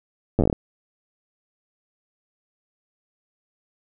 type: slowing click train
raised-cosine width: 2 ms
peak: -6 dBFS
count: 9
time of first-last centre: 0.39-0.528 s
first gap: 9 ms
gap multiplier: 1.18
effects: none